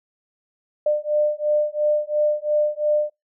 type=beating tone pair; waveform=sine; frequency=598 / 600.9 Hz; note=D5 / D5; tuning=+31 / +40 cents; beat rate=2.9 Hz; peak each=-21 dBFS; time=0.86-3.1 s; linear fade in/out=5 ms; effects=noise-tail reverb RT60 0.2 s tail -25 dB re dry